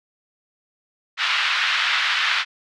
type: band-pass noise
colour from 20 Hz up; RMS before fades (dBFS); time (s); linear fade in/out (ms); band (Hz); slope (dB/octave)
pink; -21; 1.17-2.45; 50; 1300 to 3900; 24
effects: none